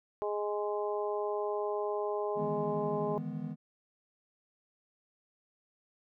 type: harmonic tone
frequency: 207.7 Hz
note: G#3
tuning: in tune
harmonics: 2 / 3 / 4 / 5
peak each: -33 / -37 / -39 / -41 dBFS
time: 0.22-3.18 s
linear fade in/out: 0 ms
type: chord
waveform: triangle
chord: E major seventh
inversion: third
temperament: equal with one note detuned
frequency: 152.98 / 164.81 / 207.7 / 246.9 Hz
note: D#3 / E3 / G#3 / B3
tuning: -29 / 0 / 0 / 0 cents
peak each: -39 dBFS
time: 2.35-3.56 s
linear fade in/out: 50 ms
effects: none